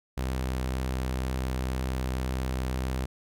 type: tone with vibrato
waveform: sawtooth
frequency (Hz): 64.3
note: C2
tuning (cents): -30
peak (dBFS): -24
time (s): 0.17-3.06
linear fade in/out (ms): 10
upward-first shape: triangle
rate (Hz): 1.9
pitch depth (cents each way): 10
effects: none